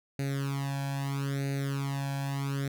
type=tone with flanger; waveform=sawtooth; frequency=138.59 Hz; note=C#3; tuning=in tune; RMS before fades=-32 dBFS; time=0.19-2.68 s; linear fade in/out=2 ms; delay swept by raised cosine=0.46 to 1.23 ms; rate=0.77 Hz; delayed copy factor=+0.9; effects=none